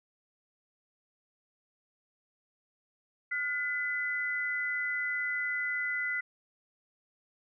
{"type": "tone pair together", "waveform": "sine", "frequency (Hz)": [1434, 2011], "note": ["F6", "B6"], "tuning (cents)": [45, 31], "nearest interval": "tritone", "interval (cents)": 586, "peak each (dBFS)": [-35, -31], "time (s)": [3.31, 6.21], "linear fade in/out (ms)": 10, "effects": []}